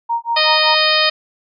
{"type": "tone with tremolo", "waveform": "sine", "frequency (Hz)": 932.3, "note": "A#5", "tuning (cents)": 0, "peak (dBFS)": -14, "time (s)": [0.09, 0.75], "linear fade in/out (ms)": 10, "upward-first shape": "sine", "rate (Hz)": 5.3, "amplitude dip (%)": 100}
{"type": "harmonic tone", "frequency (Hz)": 619, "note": "D#5", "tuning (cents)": -9, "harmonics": [1, 2, 3, 4, 5, 6, 7, 8], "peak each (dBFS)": [-20, -20, -20, -20, -20, -20, -20, -20], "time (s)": [0.36, 1.1], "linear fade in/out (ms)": 10}
{"effects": []}